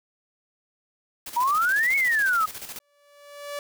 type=noise with tremolo; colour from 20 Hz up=white; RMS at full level=-36 dBFS; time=1.26-2.79 s; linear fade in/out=5 ms; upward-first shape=square; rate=14 Hz; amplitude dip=60%
type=exponential two-way sweep; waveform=sine; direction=up then down; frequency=926 to 2230 to 1241 Hz; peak=-19 dBFS; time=1.36-2.46 s; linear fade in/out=10 ms; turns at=1.96 s
type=tone with exponential growth; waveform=sawtooth; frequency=577 Hz; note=D5; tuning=31 cents flat; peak=-25 dBFS; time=2.8-3.59 s; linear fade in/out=1 ms; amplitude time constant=170 ms
effects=none